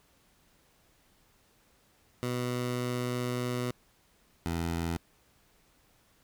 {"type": "tone pair in turn", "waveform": "15% pulse", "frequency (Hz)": [123.47, 83.84], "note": ["B2", "E2"], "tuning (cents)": [0, 30], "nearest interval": "perfect fifth", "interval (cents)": 670, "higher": "first", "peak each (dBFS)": -24, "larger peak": "neither", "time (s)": [[2.23, 3.71], [4.46, 4.97]], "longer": "first", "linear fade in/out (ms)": 0, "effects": ["pink hiss -66 dBFS RMS until 6.23 s"]}